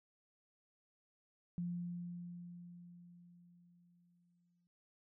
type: tone with exponential decay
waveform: sine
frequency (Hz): 174.61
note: F3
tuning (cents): 0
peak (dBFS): -36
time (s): 1.58-4.67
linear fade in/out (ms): 0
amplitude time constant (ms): 670
effects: noise-tail reverb RT60 0.2 s tail -24 dB re dry